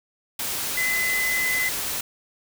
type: tone in noise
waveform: sine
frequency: 2024 Hz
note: B6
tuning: 42 cents sharp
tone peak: -22 dBFS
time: 0.77-1.69 s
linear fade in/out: 5 ms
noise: white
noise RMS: -28 dBFS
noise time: 0.39-2.01 s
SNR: +3 dB
effects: none